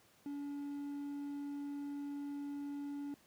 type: tone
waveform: triangle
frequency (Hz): 285.6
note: D4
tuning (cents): -48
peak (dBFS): -38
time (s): 0.26-3.14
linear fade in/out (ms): 0
effects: pink hiss -67 dBFS RMS until 3.26 s + high-pass 100 Hz 12 dB/octave

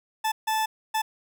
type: tone bursts at uneven times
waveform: 40% pulse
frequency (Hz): 875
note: A5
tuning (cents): -10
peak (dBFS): -22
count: 3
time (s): 0.24-0.32 / 0.47-0.66 / 0.94-1.02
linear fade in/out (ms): 10
effects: none

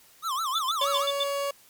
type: tone with vibrato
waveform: square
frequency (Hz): 1174.7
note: D6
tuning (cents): 0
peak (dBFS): -27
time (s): 0.22-1.07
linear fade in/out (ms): 50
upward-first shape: sine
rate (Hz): 6.3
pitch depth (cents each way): 240
type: tone bursts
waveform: sine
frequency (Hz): 3500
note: A7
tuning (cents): -10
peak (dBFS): -24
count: 6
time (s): 0.55-1.237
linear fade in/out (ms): 5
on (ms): 37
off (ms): 93
type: tone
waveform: 30% pulse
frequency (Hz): 562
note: C#5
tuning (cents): +24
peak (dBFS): -24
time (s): 0.81-1.51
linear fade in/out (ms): 5
effects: white hiss -56 dBFS RMS until 1.69 s + MP3 96 kbps

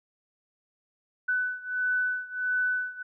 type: beating tone pair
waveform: sine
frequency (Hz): 1497 / 1498.5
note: F#6 / F#6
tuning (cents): +20 / +22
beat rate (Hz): 1.5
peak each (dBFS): -28 / -30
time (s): 1.28-3.03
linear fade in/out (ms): 10
effects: none

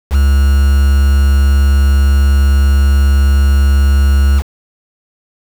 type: tone with quantisation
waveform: triangle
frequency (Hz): 69.3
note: C#2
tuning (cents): 0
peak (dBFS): -4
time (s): 0.1-4.43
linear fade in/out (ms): 50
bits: 4
effects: none

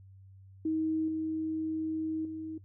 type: tone with level steps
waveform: sine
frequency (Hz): 316.9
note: D#4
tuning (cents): +32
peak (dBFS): -27 / -30 / -36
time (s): 0.65-2.58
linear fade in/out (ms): 5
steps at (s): 1.08 / 2.25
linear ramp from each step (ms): 2
effects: noise-tail reverb RT60 0.1 s tail -18 dB re dry + added 96 Hz sine -51 dBFS peak until 2.64 s

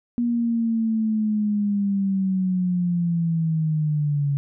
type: linear sweep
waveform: sine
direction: down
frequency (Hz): 240 to 140.1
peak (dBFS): -19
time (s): 0.18-4.37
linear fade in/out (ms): 0
effects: none

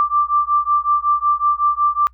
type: beating tone pair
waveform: sine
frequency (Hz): 1174.7 / 1180.1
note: D6 / D6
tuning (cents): 0 / +8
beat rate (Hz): 5.4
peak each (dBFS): -17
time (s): 0-2.07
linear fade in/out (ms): 0
effects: noise-tail reverb RT60 0.1 s tail -25 dB re dry + added 60 Hz sine -46 dBFS peak until 2.13 s

